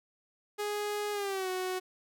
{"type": "tone with pitch glide", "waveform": "sawtooth", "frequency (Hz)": [415.3, 370], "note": ["G#4", "F#4"], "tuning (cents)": [0, 0], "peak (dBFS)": -28, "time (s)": [0.58, 1.8], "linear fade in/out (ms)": 20, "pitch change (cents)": -200, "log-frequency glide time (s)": [1.12, 1.49], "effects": []}